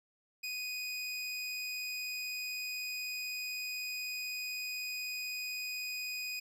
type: tone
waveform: 25% pulse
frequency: 2489 Hz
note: D#7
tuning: in tune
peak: -33 dBFS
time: 0.43-6.4 s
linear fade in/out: 10 ms
effects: none